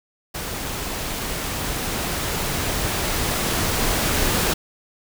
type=noise with level ramp; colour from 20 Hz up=pink; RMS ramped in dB=-29 to -20 dBFS; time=0.34-4.54 s; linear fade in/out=10 ms; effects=none